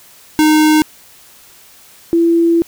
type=tone pair in turn; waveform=square / sine; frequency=308.1 / 335.8 Hz; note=D#4 / E4; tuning=-17 / +32 cents; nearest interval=minor second; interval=149 cents; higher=second; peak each=-8 dBFS; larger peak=neither; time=0.39-0.82 / 2.13-2.62 s; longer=second; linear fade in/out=0 ms; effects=white hiss -43 dBFS RMS until 2.67 s